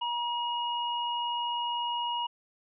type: tone pair together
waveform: sine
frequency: 953 / 2881 Hz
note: A#5 / F#7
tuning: +38 / -47 cents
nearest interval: octave + perfect fifth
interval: 1915 cents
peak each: -30 / -34 dBFS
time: 0.01-2.27 s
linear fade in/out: 10 ms
effects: none